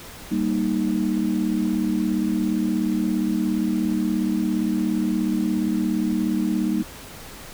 sine chord, Eb major, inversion first, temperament equal, 196 / 233.1 / 311.1 Hz, G3 / Bb3 / Eb4, 0 / 0 / 0 cents, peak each -24 dBFS, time 0.31-6.83 s, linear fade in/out 10 ms, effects pink hiss -40 dBFS RMS until 7.53 s

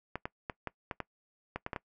clicks, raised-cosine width 0.5 ms, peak -20 dBFS, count 10, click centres 0.156 / 0.255 / 0.498 / 0.673 / 0.912 / 1.003 / 1.56 / 1.664 / 1.732 / 1.762 s, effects noise-tail reverb RT60 0.1 s tail -21 dB re dry

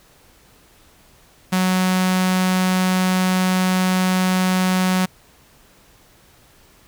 sawtooth tone with notch filter, 185 Hz, F#3, in tune, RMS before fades -18 dBFS, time 1.52-5.06 s, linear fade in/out 10 ms, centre 420 Hz, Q 1.1, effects pink hiss -52 dBFS RMS until 6.87 s

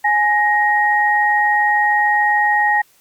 sine tone pair together, 836.1 / 1877 Hz, G#5 / A#6, +11 / +11 cents, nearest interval octave + major second, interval 1400 cents, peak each -15 dBFS, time 0.04-2.82 s, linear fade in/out 10 ms, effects white hiss -54 dBFS RMS until 3 s + Opus 48 kbps

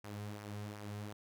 sawtooth tone with flanger, 103.83 Hz, G#2, in tune, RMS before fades -45 dBFS, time 0.04-1.13 s, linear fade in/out 5 ms, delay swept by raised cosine 0.25 to 3.55 ms, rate 2.7 Hz, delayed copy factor -0.5, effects none

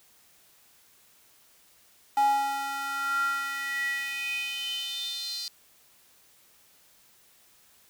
square tone with high-pass filter sweep, 276.4 Hz, C#4, 5 cents flat, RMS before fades -30 dBFS, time 2.17-5.48 s, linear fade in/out 0 ms, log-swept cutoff 800 to 4500 Hz, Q 8, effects white hiss -60 dBFS RMS until 7.89 s

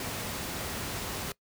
pink noise, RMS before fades -35 dBFS, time 0-1.32 s, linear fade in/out 2 ms, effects noise-tail reverb RT60 0.1 s tail -21 dB re dry + high-pass 60 Hz 12 dB/octave

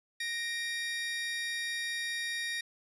25% pulse tone pair together, 1864.7 / 2372 Hz, A#6 / D7, 0 / +17 cents, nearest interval major third, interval 417 cents, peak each -30 / -38 dBFS, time 0.2-2.61 s, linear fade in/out 5 ms, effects resampled to 24000 Hz

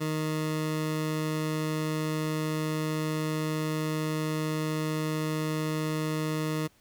20% pulse tone, 155.56 Hz, D#3, in tune, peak -23 dBFS, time 0-6.68 s, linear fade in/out 20 ms, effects pink hiss -63 dBFS RMS until 6.8 s

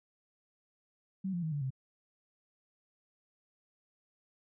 sine tone with pitch steps, 190.9 / 174.05 / 158.68 / 144.68 / 131.9 Hz, G3 / F3 / D#3 / D3 / C3, -46 / -6 / +34 / -26 / +14 cents, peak -32 dBFS, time 1.24-1.705 s, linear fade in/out 10 ms, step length 93 ms, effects none

